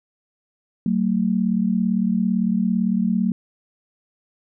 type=tone pair together; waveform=sine; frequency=188 / 225.8 Hz; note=F#3 / A3; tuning=+28 / +45 cents; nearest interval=minor third; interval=317 cents; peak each=-20 dBFS; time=0.86-3.32 s; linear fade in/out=2 ms; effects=none